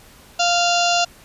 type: harmonic tone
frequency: 696 Hz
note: F5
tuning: 6 cents flat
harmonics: 1 / 2 / 4 / 5 / 6 / 7 / 8 / 9 / 10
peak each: -18 / -25 / -22 / -28 / -26 / -27 / -29 / -32 / -28 dBFS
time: 0.39-1.05 s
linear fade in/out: 10 ms
effects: pink hiss -47 dBFS RMS until 1.24 s + resampled to 32000 Hz